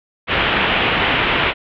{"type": "low-pass noise", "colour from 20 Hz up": "white", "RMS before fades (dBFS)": -17, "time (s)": [0.27, 1.54], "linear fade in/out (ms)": 50, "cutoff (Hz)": 3200, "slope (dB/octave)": 48, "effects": []}